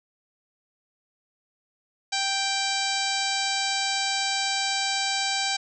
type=harmonic tone; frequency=784 Hz; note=G5; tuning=in tune; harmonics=1 / 2 / 3 / 4 / 5 / 6 / 7 / 8 / 9 / 10; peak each=-30 / -33 / -32 / -34 / -31 / -32 / -35 / -37 / -38 / -37 dBFS; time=2.12-5.57 s; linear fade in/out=10 ms; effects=none